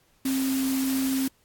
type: tone in noise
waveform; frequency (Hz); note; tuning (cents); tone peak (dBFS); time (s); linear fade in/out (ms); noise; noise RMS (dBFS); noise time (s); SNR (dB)
sine; 266; C4; +29; -23; 0.25-1.28; 5; white; -34; 0.25-1.28; +8
effects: pink hiss -64 dBFS RMS until 1.44 s + AAC 64 kbps